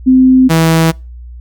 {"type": "tone pair in turn", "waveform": ["sine", "sawtooth"], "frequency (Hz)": [258.5, 162.84], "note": ["C4", "E3"], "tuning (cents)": [-21, -21], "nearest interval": "minor sixth", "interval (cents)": 800, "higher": "first", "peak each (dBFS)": -3, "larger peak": "neither", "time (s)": [[0.06, 0.49], [0.49, 0.92]], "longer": "neither", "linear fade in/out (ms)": 20, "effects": ["noise-tail reverb RT60 0.3 s tail -26 dB re dry", "added 60 Hz sine -27 dBFS peak until 1.4 s"]}